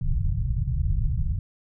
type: low-pass noise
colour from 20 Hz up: pink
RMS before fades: -24 dBFS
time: 0.01-1.39 s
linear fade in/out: 5 ms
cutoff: 150 Hz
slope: 48 dB/octave
effects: none